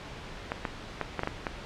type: clicks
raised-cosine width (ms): 0.5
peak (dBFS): -14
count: 7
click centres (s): 0.519 / 0.652 / 1.013 / 1.193 / 1.234 / 1.274 / 1.468
effects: pink hiss -42 dBFS RMS until 1.65 s + low-pass 4000 Hz 12 dB/octave